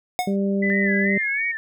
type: tone with exponential decay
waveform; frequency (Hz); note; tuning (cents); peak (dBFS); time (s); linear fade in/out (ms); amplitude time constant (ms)
square; 728; F#5; -28; -17; 0.19-0.36; 0; 36
type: harmonic tone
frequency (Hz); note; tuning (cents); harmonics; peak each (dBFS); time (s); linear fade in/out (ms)
197.5; G3; +13; 1 / 2 / 3; -20 / -26 / -30; 0.27-1.18; 5
type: tone with pitch glide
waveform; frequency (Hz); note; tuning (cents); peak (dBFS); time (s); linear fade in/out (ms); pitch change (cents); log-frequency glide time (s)
sine; 2000 to 2245; B6 to C#7; +21 to +21; -22; 0.62-1.52; 10; +200; 1.06-1.39
type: tone with vibrato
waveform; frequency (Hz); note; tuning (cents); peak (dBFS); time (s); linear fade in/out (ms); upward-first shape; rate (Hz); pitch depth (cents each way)
sine; 1760; A6; 0; -26; 0.7-1.57; 0; sine; 2.9; 120
effects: none